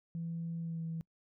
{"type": "tone with pitch glide", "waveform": "sine", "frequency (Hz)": [166.7, 163.55], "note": ["E3", "E3"], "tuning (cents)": [20, -13], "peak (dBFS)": -35, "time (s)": [0.15, 1.01], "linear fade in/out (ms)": 0, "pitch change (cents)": -33, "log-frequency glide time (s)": [0.59, 0.84], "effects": ["noise-tail reverb RT60 0.1 s tail -25 dB re dry", "tanh soft clip ceiling -31 dBFS"]}